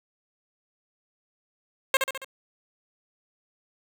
10% pulse tone with echo, 534 Hz, C5, 35 cents sharp, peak -9 dBFS, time 1.94-1.97 s, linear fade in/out 2 ms, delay 69 ms, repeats 4, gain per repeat -5 dB, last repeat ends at 2.246 s, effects none

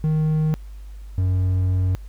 triangle tone pair in turn, 155.56 / 92.5 Hz, D#3 / F#2, 0 / 0 cents, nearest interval major sixth, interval 900 cents, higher first, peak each -15 dBFS, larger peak neither, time 0.04-0.54 / 1.18-1.95 s, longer second, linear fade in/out 0 ms, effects added 50 Hz sine -34 dBFS peak until 2.08 s + pink hiss -57 dBFS RMS until 2.08 s

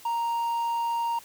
triangle tone, 932.3 Hz, A#5, in tune, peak -23 dBFS, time 0.05-1.19 s, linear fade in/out 5 ms, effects white hiss -50 dBFS RMS until 1.24 s

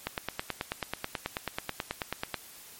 click train, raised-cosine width 0.3 ms, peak -14 dBFS, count 22, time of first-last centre 0.07-2.343 s, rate 9.24 Hz, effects white hiss -50 dBFS RMS until 2.79 s + MP3 64 kbps

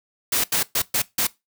white noise bursts at uneven times, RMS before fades -21 dBFS, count 5, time 0.32-0.44 / 0.52-0.63 / 0.75-0.82 / 0.94-1.02 / 1.18-1.27 s, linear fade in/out 5 ms, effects noise-tail reverb RT60 0.2 s tail -20 dB re dry

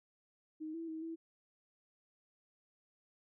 sine tone with pitch steps, 312.3 / 330.1 / 318.7 / 327.7 Hz, D#4 / E4 / D#4 / E4, +7 / +2 / +42 / -10 cents, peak -40 dBFS, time 0.6-1.16 s, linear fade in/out 20 ms, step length 140 ms, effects none

